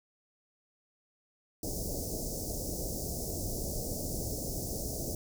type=band-stop noise; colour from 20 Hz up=pink; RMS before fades=-36 dBFS; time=1.63-5.15 s; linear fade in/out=2 ms; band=680 to 5100 Hz; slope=48 dB/octave; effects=none